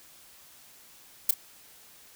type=noise with echo; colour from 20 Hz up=violet; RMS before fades=-20 dBFS; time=1.29-1.31 s; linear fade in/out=5 ms; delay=31 ms; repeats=1; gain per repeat=-14 dB; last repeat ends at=1.341 s; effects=white hiss -54 dBFS RMS until 2.15 s

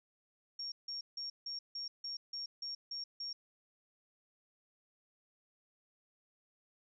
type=tone bursts; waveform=sine; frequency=5540 Hz; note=F8; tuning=15 cents flat; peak=-39 dBFS; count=10; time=0.59-3.33 s; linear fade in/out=5 ms; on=130 ms; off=160 ms; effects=none

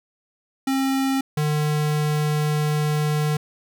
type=tone pair in turn; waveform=square; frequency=268.4 / 150.63 Hz; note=C4 / D3; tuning=+44 / +44 cents; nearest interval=minor seventh; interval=1000 cents; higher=first; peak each=-20 dBFS; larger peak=neither; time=0.67-1.21 / 1.37-3.37 s; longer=second; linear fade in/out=5 ms; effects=none

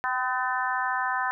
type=harmonic tone with a mistuned harmonic; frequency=253.5 Hz; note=B3; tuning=45 cents sharp; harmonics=3 / 4 / 5 / 6 / 7; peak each=-31 / -29 / -33 / -31 / -32 dBFS; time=0.04-1.31 s; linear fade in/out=0 ms; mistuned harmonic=3; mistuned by=+25 cents; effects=none

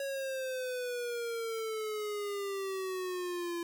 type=exponential sweep; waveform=square; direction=down; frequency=554.4 to 340 Hz; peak=-35 dBFS; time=0-3.63 s; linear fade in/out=2 ms; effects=11-bit

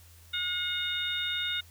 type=harmonic tone with a mistuned harmonic; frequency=720 Hz; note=F#5; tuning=47 cents flat; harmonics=2 / 3 / 4 / 5; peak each=-36 / -38 / -37 / -31 dBFS; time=0.33-1.61 s; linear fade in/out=10 ms; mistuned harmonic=5; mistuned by=+34 cents; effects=added 84 Hz sine -53 dBFS peak until 1.7 s + white hiss -58 dBFS RMS until 1.7 s

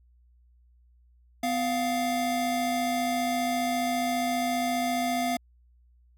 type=tone pair together; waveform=square; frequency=251.1 / 698.5 Hz; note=B3 / F5; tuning=+29 / 0 cents; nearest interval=octave + tritone; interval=1771 cents; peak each=-30 / -28 dBFS; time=1.43-5.37 s; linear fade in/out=5 ms; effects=added 60 Hz sine -57 dBFS peak until 6.17 s

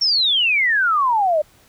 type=exponential sweep; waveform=sine; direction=down; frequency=5588 to 586 Hz; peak=-14 dBFS; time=0.01-1.42 s; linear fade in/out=10 ms; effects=pink hiss -53 dBFS RMS until 1.68 s

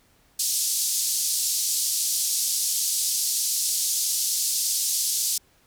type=band-pass noise; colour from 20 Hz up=pink; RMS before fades=-25 dBFS; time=0.39-5.38 s; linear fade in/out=5 ms; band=4800 to 13000 Hz; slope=24 dB/octave; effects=pink hiss -61 dBFS RMS until 5.66 s

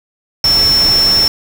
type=tone in noise; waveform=sine; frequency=5400 Hz; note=E8; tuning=41 cents sharp; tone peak=-8 dBFS; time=0.44-1.28 s; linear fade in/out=2 ms; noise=pink; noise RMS=-20 dBFS; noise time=0.44-1.28 s; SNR=+9 dB; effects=none

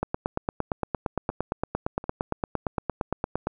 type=two click trains; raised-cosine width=1 ms; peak=-23 / -11 dBFS; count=3 / 31; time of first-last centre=1.3-2.781 / 0.03-3.47 s; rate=1.35 / 8.72 Hz; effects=none

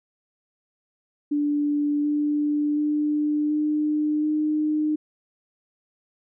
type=tone with pitch steps; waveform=sine; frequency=292.5 / 295.6 / 298.6 / 301.8 / 304.9 Hz; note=D4 / D4 / D4 / D4 / D#4; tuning=-7 / +11 / +29 / +47 / -35 cents; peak=-20 dBFS; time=1.31-4.96 s; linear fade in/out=10 ms; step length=730 ms; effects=none

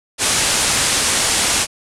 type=low-pass noise; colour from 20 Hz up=white; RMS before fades=-17 dBFS; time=0.18-1.67 s; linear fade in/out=50 ms; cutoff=10000 Hz; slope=48 dB/octave; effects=none

